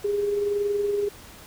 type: tone with amplitude modulation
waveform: sine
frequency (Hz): 408.4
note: G#4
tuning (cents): -29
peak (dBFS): -20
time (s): 0.04-1.09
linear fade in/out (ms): 10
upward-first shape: sine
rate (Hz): 21.3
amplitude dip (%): 40
effects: pink hiss -46 dBFS RMS until 1.46 s